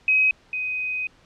sine tone pair in turn, 2534 / 2508 Hz, D#7 / D#7, +31 / +13 cents, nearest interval unison, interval 18 cents, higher first, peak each -15 / -24 dBFS, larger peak first, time 0.08-0.31 / 0.53-1.07 s, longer second, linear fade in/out 2 ms, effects pink hiss -56 dBFS RMS until 1.25 s + low-pass 5000 Hz 12 dB/octave

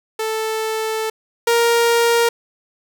sawtooth tone pair in turn, 440 / 467.9 Hz, A4 / A#4, 0 / +6 cents, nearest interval minor second, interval 106 cents, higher second, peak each -16 / -9 dBFS, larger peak second, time 0.19-1.1 / 1.47-2.29 s, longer first, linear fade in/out 5 ms, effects none

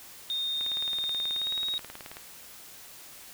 sine tone with pitch glide, 3674 to 3773 Hz, A#7 to A#7, -26 to +20 cents, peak -28 dBFS, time 0.3-1.78 s, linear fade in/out 0 ms, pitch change +46 cents, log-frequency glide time 1.33-1.52 s
click train, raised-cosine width 0.3 ms, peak -25 dBFS, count 30, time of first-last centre 0.61-2.169 s, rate 18.6 Hz
effects white hiss -48 dBFS RMS until 3.33 s

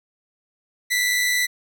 sawtooth tone pair together, 1971.9 / 2071 Hz, B6 / C7, -3 / -18 cents, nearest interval minor second, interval 85 cents, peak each -16 / -23 dBFS, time 0.9-1.47 s, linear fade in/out 20 ms, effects none

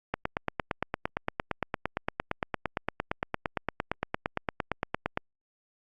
click train, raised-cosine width 0.5 ms, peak -12 dBFS, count 45, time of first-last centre 0.14-5.174 s, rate 8.74 Hz, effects Opus 48 kbps

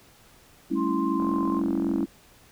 sine chord, A dominant seventh, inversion third, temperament equal, 196 / 220 / 277.2 / 329.6 Hz, G3 / A3 / C#4 / E4, 0 / 0 / 0 / 0 cents, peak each -31 / -31 / -27 / -27 dBFS, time 0.7-2.06 s, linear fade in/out 20 ms
sine tone with vibrato, 1046.5 Hz, C6, in tune, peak -30 dBFS, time 0.75-1.62 s, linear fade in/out 50 ms, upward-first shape triangle, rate 4 Hz, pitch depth 13 cents each way
click train, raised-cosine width 1 ms, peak -24 dBFS, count 37, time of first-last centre 1.2-2.029 s, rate 43.4 Hz
effects pink hiss -55 dBFS RMS until 2.51 s

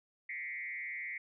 sine tone with frequency modulation, 2081 Hz, C7, 10 cents flat, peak -38 dBFS, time 0.29-1.18 s, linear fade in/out 5 ms, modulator 149 Hz, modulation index 1.2, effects none

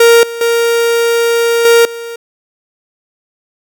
45% pulse tone with level steps, 466.2 Hz, A#4, in tune, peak -3 / -20 / -9 / -4 / -22 dBFS, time 0-2.16 s, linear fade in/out 5 ms, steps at 0.23 / 0.41 / 1.65 / 1.85 s, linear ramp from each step 2 ms, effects none

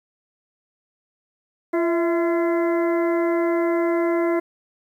harmonic tone with a mistuned harmonic, 341.7 Hz, F4, 38 cents flat, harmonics 1 / 2 / 3 / 4 / 5 / 6, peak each -19 / -25 / -31 / -35 / -38 / -34 dBFS, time 1.73-4.4 s, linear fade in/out 10 ms, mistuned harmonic 2, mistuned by -59 cents, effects 9-bit

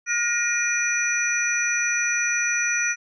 sine tone cluster, 1428 / 1874 / 2420 / 5920 Hz, F6 / A#6 / D#7 / F#8, +38 / +9 / -49 / 0 cents, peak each -26 dBFS, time 0.06-2.96 s, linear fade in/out 50 ms, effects none

